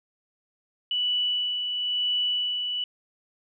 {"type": "tone with tremolo", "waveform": "sine", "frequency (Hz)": 2960, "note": "F#7", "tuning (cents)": 0, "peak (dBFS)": -22, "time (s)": [0.91, 2.84], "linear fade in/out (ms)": 2, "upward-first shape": "sine", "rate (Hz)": 0.99, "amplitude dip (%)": 40, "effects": []}